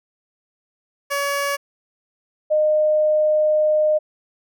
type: tone pair in turn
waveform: 15% pulse / sine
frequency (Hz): 565 / 612.4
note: C#5 / D#5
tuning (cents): +33 / -28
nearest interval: minor second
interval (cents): 139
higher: second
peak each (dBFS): -14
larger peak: neither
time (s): 1.1-1.57 / 2.5-3.99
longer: second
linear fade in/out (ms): 20
effects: none